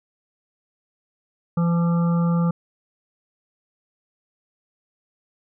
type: harmonic tone with a mistuned harmonic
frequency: 170 Hz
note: F3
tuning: 46 cents flat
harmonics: 1 / 3 / 5 / 7 / 8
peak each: -17 / -31 / -36 / -33 / -40 dBFS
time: 1.57-2.51 s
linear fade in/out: 5 ms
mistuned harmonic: 5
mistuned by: +19 cents
effects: none